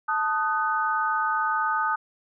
sine chord, D# diminished, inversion second, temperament equal with one note detuned, 880 / 1244.5 / 1503.2 Hz, A5 / D#6 / F#6, 0 / 0 / +27 cents, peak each -27 / -25 / -28 dBFS, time 0.08-1.96 s, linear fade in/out 10 ms, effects none

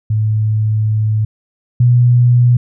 sine tone pair in turn, 108.2 / 122.01 Hz, A2 / B2, -29 / -21 cents, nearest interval major second, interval 208 cents, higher second, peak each -11 / -6 dBFS, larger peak second, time 0.1-1.25 / 1.8-2.57 s, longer first, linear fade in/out 5 ms, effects none

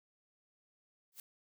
blue noise with exponential growth, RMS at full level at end -43 dBFS, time 1.12-1.2 s, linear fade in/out 2 ms, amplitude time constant 17 ms, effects none

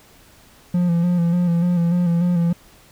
triangle tone with vibrato, 173.3 Hz, F3, 13 cents flat, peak -13 dBFS, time 0.74-2.53 s, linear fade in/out 5 ms, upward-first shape square, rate 3.4 Hz, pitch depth 36 cents each way, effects pink hiss -50 dBFS RMS until 2.91 s

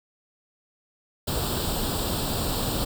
pink noise with comb filter, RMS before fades -27 dBFS, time 1.27-2.85 s, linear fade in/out 10 ms, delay 0.24 ms, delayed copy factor +0.75, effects none

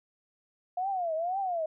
sine tone with vibrato, 706 Hz, F5, 19 cents sharp, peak -28 dBFS, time 0.77-1.66 s, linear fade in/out 5 ms, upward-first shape triangle, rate 2 Hz, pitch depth 220 cents each way, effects none

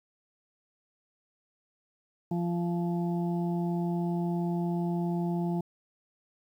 harmonic tone, 172.6 Hz, F3, 20 cents flat, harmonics 1 / 2 / 4 / 5, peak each -28 / -34 / -40 / -42 dBFS, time 2.31-5.61 s, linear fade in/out 5 ms, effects 10-bit

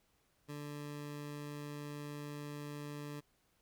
20% pulse tone, 146.5 Hz, D3, 4 cents flat, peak -38 dBFS, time 0.48-3.21 s, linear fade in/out 20 ms, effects pink hiss -75 dBFS RMS until 3.61 s

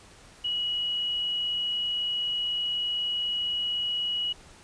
sine tone, 2916 Hz, F#7, 26 cents flat, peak -26 dBFS, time 0.44-4.33 s, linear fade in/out 10 ms, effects pink hiss -52 dBFS RMS until 4.63 s + resampled to 22050 Hz

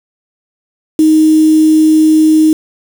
sine tone with quantisation, 312.5 Hz, D#4, 8 cents sharp, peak -4 dBFS, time 0.99-2.53 s, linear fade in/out 2 ms, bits 4, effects none

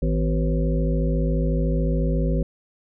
harmonic tone with a mistuned harmonic, 54 Hz, A1, 32 cents flat, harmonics 1 / 3 / 5 / 7 / 9 / 10, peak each -21 / -24 / -29 / -32 / -33 / -32 dBFS, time 0.02-2.43 s, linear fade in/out 5 ms, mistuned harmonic 5, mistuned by -100 cents, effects none

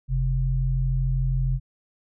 sine tone pair together, 43.65 / 130.81 Hz, F1 / C3, 0 / 0 cents, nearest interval octave + perfect fifth, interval 1900 cents, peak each -23 dBFS, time 0.08-1.6 s, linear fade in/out 50 ms, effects none

